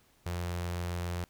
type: tone with notch filter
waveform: sawtooth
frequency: 87.4 Hz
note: F2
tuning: 2 cents sharp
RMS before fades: -35 dBFS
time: 0.26-1.24 s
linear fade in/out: 0 ms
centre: 250 Hz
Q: 1.9
effects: pink hiss -66 dBFS RMS until 1.29 s